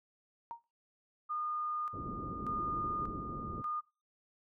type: tone with exponential decay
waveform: sine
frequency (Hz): 932.3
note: A#5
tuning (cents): 0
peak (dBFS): -36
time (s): 0.51-0.64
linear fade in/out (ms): 0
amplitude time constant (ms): 28
type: tone with tremolo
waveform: sine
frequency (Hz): 1220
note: D#6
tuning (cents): -34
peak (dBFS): -34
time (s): 1.29-3.81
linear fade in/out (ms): 20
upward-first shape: square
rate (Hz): 0.85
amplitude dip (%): 60
type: low-pass noise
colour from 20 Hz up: white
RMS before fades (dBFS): -43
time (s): 1.93-3.62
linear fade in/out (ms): 10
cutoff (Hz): 360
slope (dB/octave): 24
effects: noise-tail reverb RT60 0.3 s tail -20 dB re dry